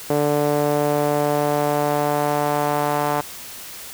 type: tone with band-pass filter sweep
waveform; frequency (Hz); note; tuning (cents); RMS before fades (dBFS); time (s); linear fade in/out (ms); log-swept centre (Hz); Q
sawtooth; 146.83; D3; 0; -20; 0.1-3.21; 2; 520 to 860; 1.8
effects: white hiss -36 dBFS RMS until 3.93 s